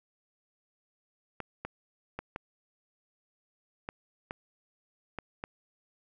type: clicks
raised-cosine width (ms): 0.5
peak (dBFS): -21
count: 8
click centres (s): 1.403 / 1.65 / 2.19 / 2.361 / 3.889 / 4.309 / 5.187 / 5.439
effects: none